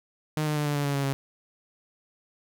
sawtooth tone with pitch steps, 153.6 / 151.14 / 148.71 / 146.33 / 143.98 / 141.67 / 139.39 / 137.16 Hz, D#3 / D#3 / D3 / D3 / D3 / C#3 / C#3 / C#3, -22 / -50 / +22 / -6 / -34 / +38 / +10 / -18 cents, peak -21 dBFS, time 0.37-1.13 s, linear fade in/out 0 ms, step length 95 ms, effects none

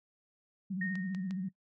sine tone with vibrato, 187.6 Hz, F#3, 24 cents sharp, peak -33 dBFS, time 0.7-1.49 s, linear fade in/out 10 ms, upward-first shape sine, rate 15 Hz, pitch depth 93 cents each way
sine tone with exponential decay, 1850 Hz, A#6, 14 cents flat, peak -33 dBFS, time 0.81-1.5 s, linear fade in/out 5 ms, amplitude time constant 150 ms
clicks, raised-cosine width 0.2 ms, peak -31 dBFS, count 3, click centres 0.955 / 1.148 / 1.309 s
effects noise-tail reverb RT60 0.1 s tail -20 dB re dry

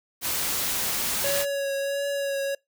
white noise, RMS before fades -27 dBFS, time 0.21-1.46 s, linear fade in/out 50 ms
square tone with vibrato, 558 Hz, C#5, 11 cents sharp, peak -26 dBFS, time 1.24-2.55 s, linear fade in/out 5 ms, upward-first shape triangle, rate 1.5 Hz, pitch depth 24 cents each way
effects noise-tail reverb RT60 0.2 s tail -26 dB re dry

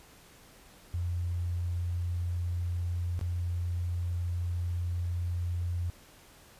sine tone with dropouts, 87.31 Hz, F2, in tune, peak -29 dBFS, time 0.94-5.9 s, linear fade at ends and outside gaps 0 ms, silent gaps 3.192-3.212 s, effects pink hiss -56 dBFS RMS until 6.59 s + resampled to 32000 Hz

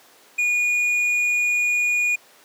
sine tone with tanh clipping, 2446 Hz, D#7, 30 cents flat, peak -19 dBFS, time 0.38-2.16 s, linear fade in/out 10 ms, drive 6 dB, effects pink hiss -51 dBFS RMS until 2.44 s + high-pass 400 Hz 12 dB/octave

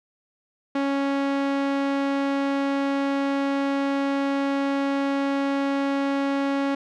sawtooth tone with low-pass filter, 277.2 Hz, C#4, in tune, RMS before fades -24 dBFS, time 0.75-6.75 s, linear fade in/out 5 ms, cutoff 3200 Hz, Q 0.53, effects none

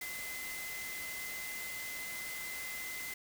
sine tone in noise, 2047 Hz, C7, 38 cents flat, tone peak -42 dBFS, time 0.01-3.14 s, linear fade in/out 5 ms, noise white, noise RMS -44 dBFS, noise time 0.01-3.14 s, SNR -1 dB, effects none

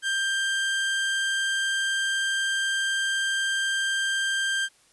30% pulse tone, 1583 Hz, G6, 17 cents sharp, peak -21 dBFS, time 0.02-4.69 s, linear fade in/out 50 ms, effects white hiss -60 dBFS RMS until 4.92 s + resampled to 24000 Hz

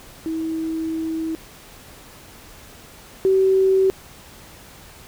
sine tone pair in turn, 322.2 / 382.1 Hz, E4 / G4, -39 / -44 cents, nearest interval minor third, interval 295 cents, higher second, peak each -22 / -13 dBFS, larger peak second, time 0.26-1.35 / 3.25-3.9 s, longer first, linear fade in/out 0 ms, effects pink hiss -44 dBFS RMS until 5.07 s

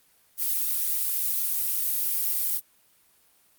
violet noise, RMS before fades -26 dBFS, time 0.37-2.61 s, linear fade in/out 50 ms, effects white hiss -62 dBFS RMS until 3.58 s + Opus 32 kbps

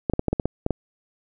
clicks, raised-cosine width 2 ms, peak -8 dBFS, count 9, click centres 0.098 / 0.136 / 0.194 / 0.283 / 0.33 / 0.398 / 0.456 / 0.664 / 0.707 s, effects none

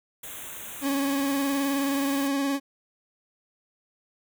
white band-stop noise, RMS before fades -39 dBFS, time 0.23-2.28 s, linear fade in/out 5 ms, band 3800 to 6200 Hz, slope 96 dB/octave
40% pulse tone with vibrato, 277.2 Hz, C#4, in tune, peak -23 dBFS, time 0.81-2.6 s, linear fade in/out 50 ms, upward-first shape sine, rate 19 Hz, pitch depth 32 cents each way
effects none

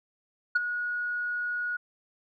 sine tone with ADSR envelope, 1453 Hz, F#6, 32 cents flat, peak -16 dBFS, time 0.55-1.77 s, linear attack 10 ms, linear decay 21 ms, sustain -12 dB, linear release 10 ms, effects tanh soft clip ceiling -18 dBFS

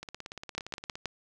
two click trains, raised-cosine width 0.2 ms, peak -15 / -23 dBFS, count 4 / 17, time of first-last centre 0.58-1.057 / 0.03-0.955 s, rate 6.29 / 17.3 Hz, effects none

